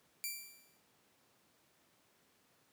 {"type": "tone with exponential decay", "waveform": "5% pulse", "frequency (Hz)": 2349, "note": "D7", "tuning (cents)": 0, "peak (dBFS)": -26, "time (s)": [0.24, 0.8], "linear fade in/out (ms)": 0, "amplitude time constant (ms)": 120, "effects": ["pink hiss -71 dBFS RMS until 2.72 s", "high-pass 150 Hz 12 dB/octave"]}